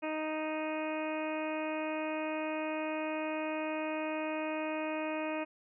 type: harmonic tone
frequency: 311.1 Hz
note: D#4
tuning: in tune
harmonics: 1 / 2 / 3 / 4 / 5 / 6 / 7 / 8 / 9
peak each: -37 / -37 / -42 / -46 / -49 / -50 / -49 / -43 / -53 dBFS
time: 0.02-5.45 s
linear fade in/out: 20 ms
effects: none